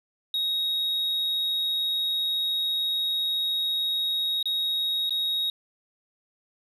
sine tone with dropouts, 3773 Hz, A#7, 20 cents sharp, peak -21 dBFS, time 0.34-5.5 s, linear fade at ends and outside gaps 2 ms, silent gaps 4.428-4.456 / 5.095-5.106 s, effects tanh soft clip ceiling -23 dBFS + 10-bit

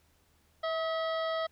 harmonic tone with a mistuned harmonic, 649 Hz, E5, 27 cents flat, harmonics 1 / 2 / 3 / 5 / 6 / 7 / 8, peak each -31 / -36 / -41 / -43 / -49 / -51 / -54 dBFS, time 0.63-1.47 s, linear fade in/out 10 ms, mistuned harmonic 2, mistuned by -30 cents, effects added 78 Hz sine -69 dBFS peak until 1.51 s + pink hiss -69 dBFS RMS until 1.51 s

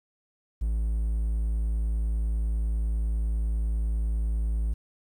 triangle tone, 55 Hz, A1, in tune, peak -22 dBFS, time 0.61-4.74 s, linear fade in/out 10 ms, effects 10-bit

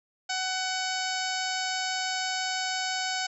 harmonic tone, 749 Hz, F#5, 21 cents sharp, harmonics 1 / 2 / 3 / 4 / 5 / 6 / 7 / 8 / 9 / 10, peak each -33 / -34 / -38 / -38 / -40 / -37 / -37 / -42 / -42 / -42 dBFS, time 0.29-3.27 s, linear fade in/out 10 ms, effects none

